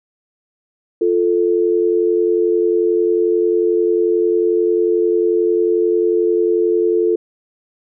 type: tone pair together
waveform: sine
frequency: 349.2 / 440.4 Hz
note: F4 / A4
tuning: 0 / +2 cents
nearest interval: major third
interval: 402 cents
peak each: -15 dBFS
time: 1.01-7.16 s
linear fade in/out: 5 ms
effects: none